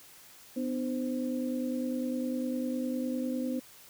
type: tone cluster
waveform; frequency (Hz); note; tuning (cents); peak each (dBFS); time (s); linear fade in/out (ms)
sine; 250.5 / 300.4 / 520; B3 / D4 / C5; +25 / +39 / -11; -31 / -37 / -38; 0.56-3.6; 10
effects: white hiss -54 dBFS RMS until 3.89 s